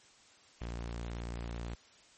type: tone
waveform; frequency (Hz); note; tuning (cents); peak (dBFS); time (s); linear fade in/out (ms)
sawtooth; 58.27; A#1; 0; -34; 0.61-1.75; 5
effects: white hiss -61 dBFS RMS until 2.17 s + MP3 32 kbps